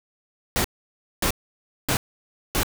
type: noise bursts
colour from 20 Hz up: pink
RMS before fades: -22 dBFS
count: 4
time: 0.56-2.632 s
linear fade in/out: 0 ms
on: 83 ms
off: 580 ms
effects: none